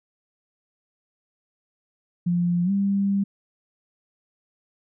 sine tone with pitch glide, 174.61 to 198.27 Hz, F3 to G3, 0 to +20 cents, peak -19 dBFS, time 2.26-3.24 s, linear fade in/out 10 ms, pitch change +220 cents, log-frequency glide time 2.64-2.71 s, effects none

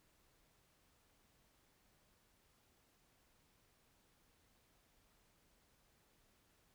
silence, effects pink hiss -74 dBFS RMS until 6.74 s

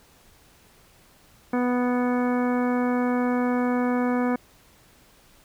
harmonic tone, 246.9 Hz, B3, in tune, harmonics 1 / 2 / 3 / 4 / 5 / 6 / 7 / 9, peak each -22 / -28 / -32 / -34 / -36 / -38 / -39 / -41 dBFS, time 1.53-4.36 s, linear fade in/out 5 ms, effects pink hiss -56 dBFS RMS until 5.44 s

